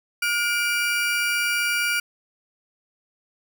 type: tone pair together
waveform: 35% pulse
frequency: 1429 / 2342 Hz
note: F6 / D7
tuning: +39 / -5 cents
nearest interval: major sixth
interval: 856 cents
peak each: -22 dBFS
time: 0.22-2 s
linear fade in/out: 5 ms
effects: none